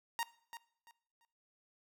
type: tone with echo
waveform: sawtooth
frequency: 932.3 Hz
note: A#5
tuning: in tune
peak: -30 dBFS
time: 0.19-0.23 s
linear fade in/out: 0 ms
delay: 340 ms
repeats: 3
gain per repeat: -12 dB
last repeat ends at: 1.25 s
effects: noise-tail reverb RT60 0.6 s tail -20 dB re dry